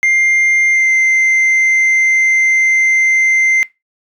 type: tone with pitch glide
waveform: sine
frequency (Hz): 2100 to 2083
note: C7 to C7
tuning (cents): +6 to -8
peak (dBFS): -6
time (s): 0.03-3.63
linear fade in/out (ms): 0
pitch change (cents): -14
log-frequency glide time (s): 0.72-0.91
effects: noise-tail reverb RT60 0.2 s tail -21 dB re dry + tanh soft clip ceiling -8 dBFS